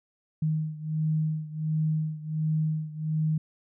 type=beating tone pair; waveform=sine; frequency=155.56 / 156.96 Hz; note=D#3 / D#3; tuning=0 / +15 cents; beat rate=1.4 Hz; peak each=-27 / -30 dBFS; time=0.42-3.38 s; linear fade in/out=5 ms; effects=none